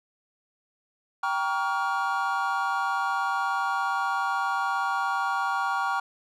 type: chord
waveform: triangle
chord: G half-diminished seventh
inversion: none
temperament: just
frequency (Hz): 784 / 940.8 / 1128.9 / 1411.2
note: G5 / Bb5 / Db6 / F6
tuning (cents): 0 / +16 / +31 / +18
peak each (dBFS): -28 / -29 / -28 / -28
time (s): 1.23-6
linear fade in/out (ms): 5
effects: none